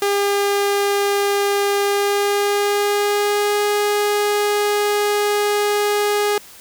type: tone with pitch glide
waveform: sawtooth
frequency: 403.1 to 413.5 Hz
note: G4 to G#4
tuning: +48 to -8 cents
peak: -12 dBFS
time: 0.02-6.38 s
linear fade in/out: 2 ms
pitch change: +44 cents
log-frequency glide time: 1.83-3.63 s
effects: white hiss -42 dBFS RMS until 6.6 s